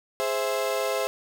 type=chord; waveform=35% pulse; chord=Ab augmented; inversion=none; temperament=equal; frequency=415.3 / 523.3 / 659.3 Hz; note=Ab4 / C5 / E5; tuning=0 / 0 / 0 cents; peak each=-29 / -26 / -28 dBFS; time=0.2-1.07 s; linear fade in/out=0 ms; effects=none